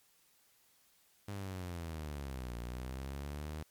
sawtooth linear two-way sweep, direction down then up, 102.6 to 58.27 to 78.2 Hz, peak -36 dBFS, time 1.28-3.63 s, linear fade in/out 5 ms, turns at 2.56 s, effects white hiss -69 dBFS RMS until 3.7 s + MP3 96 kbps

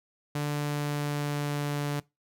sawtooth tone with pitch glide, 146.83 to 145.14 Hz, D3 to D3, 0 to -20 cents, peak -24 dBFS, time 0.35-2 s, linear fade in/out 5 ms, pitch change -20 cents, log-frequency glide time 0.47-1.87 s, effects noise-tail reverb RT60 0.2 s tail -21 dB re dry

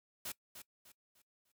white noise with echo, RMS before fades -42 dBFS, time 0.25-0.32 s, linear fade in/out 5 ms, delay 300 ms, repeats 4, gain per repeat -9 dB, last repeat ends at 1.52 s, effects noise-tail reverb RT60 0.1 s tail -20 dB re dry

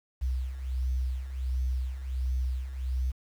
sine beating tone pair, 62.9 / 64.3 Hz, B1 / C2, +32 / -30 cents, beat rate 1.4 Hz, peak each -33 / -28 dBFS, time 0.21-3.12 s, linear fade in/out 20 ms, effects tanh soft clip ceiling -22 dBFS + 9-bit

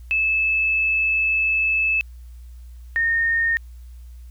sine tone pair in turn, 2613 / 1836.5 Hz, E7 / A#6, -16 / -26 cents, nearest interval tritone, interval 610 cents, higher first, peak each -17 dBFS, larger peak neither, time 0.11-2.01 / 2.96-3.57 s, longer first, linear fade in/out 0 ms, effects added 60 Hz sine -37 dBFS peak until 4.3 s + white hiss -61 dBFS RMS until 4.3 s

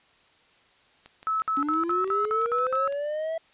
click train, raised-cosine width 0.2 ms, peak -28 dBFS, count 12, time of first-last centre 1.06-2.924 s, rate 5.9 Hz
sine tone bursts, 1300 Hz, E6, 24 cents flat, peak -23 dBFS, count 8, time 1.27-2.876 s, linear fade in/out 0 ms, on 150 ms, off 58 ms
triangle linear sweep, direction up, 277.2 to 659.3 Hz, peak -25 dBFS, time 1.57-3.38 s, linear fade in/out 5 ms
effects white hiss -60 dBFS RMS until 3.53 s + resampled to 8000 Hz

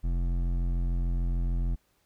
triangle tone with hard clipping, 43.41 Hz, F1, 10 cents flat, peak -27 dBFS, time 0.03-1.76 s, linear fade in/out 20 ms, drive 15 dB, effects pink hiss -70 dBFS RMS until 2.05 s

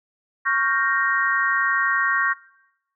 sine chord, G half-diminished seventh, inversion second, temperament equal, 1108.7 / 1396.9 / 1568 / 1864.7 Hz, Db6 / F6 / G6 / Bb6, 0 / 0 / 0 / 0 cents, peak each -23 / -27 / -24 / -22 dBFS, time 0.45-2.34 s, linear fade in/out 20 ms, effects noise-tail reverb RT60 0.9 s tail -21 dB re dry

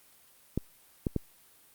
clicks, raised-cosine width 3 ms, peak -15 dBFS, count 3, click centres 0.576 / 1.068 / 1.163 s, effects white hiss -60 dBFS RMS until 1.74 s + Opus 32 kbps

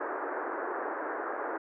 pink band-pass noise, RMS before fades -35 dBFS, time 0-1.58 s, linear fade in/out 10 ms, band 320 to 1700 Hz, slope 48 dB/octave, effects none

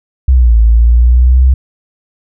sine linear two-way sweep, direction down then up, 66.3 to 55 to 65.3 Hz, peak -3 dBFS, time 0.28-1.54 s, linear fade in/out 5 ms, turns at 0.58 s, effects none

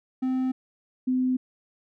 triangle / sine tone pair in turn, 258.5 / 255.5 Hz, C4 / C4, -21 / -41 cents, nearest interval unison, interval 20 cents, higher first, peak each -21 dBFS, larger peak neither, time 0.22-0.52 / 1.07-1.37 s, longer neither, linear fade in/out 10 ms, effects none

